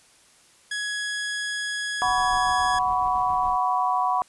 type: tone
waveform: sawtooth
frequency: 1674 Hz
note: G#6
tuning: 13 cents sharp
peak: -23 dBFS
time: 0.71-2.79 s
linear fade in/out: 5 ms
type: chord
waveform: sine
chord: F# suspended fourth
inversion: none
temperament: equal with one note detuned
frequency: 740 / 987.8 / 1128.1 Hz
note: F#5 / B5 / C#6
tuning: 0 / 0 / +30 cents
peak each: -24 / -24 / -26 dBFS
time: 2.02-4.22 s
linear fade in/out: 0 ms
type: noise with tremolo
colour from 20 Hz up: brown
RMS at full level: -40 dBFS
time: 2.04-3.56 s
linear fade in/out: 0 ms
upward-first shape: square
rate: 7.2 Hz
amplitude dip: 40%
effects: white hiss -56 dBFS RMS until 4.28 s + resampled to 24000 Hz